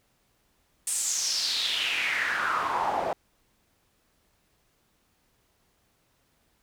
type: noise with band-pass filter sweep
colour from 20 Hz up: pink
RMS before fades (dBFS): -28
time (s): 0.87-3.13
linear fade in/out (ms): 2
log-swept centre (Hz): 9000 to 640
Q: 4.9
effects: pink hiss -69 dBFS RMS until 6.62 s